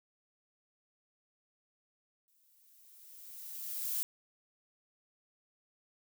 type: noise with exponential growth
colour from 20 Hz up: violet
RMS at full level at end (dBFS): -33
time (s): 2.28-4.03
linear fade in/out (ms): 0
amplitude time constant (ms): 380
effects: none